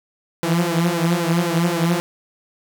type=tone with flanger; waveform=sawtooth; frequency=170 Hz; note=F3; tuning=46 cents flat; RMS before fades=-19 dBFS; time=0.43-2 s; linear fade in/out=0 ms; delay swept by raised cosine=2 to 6.9 ms; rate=3.8 Hz; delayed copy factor=+0.85; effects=none